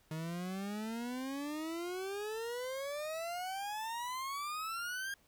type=exponential sweep; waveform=40% pulse; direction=up; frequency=155.2 to 1625 Hz; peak=-37 dBFS; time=0.11-5.14 s; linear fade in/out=2 ms; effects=pink hiss -69 dBFS RMS until 5.27 s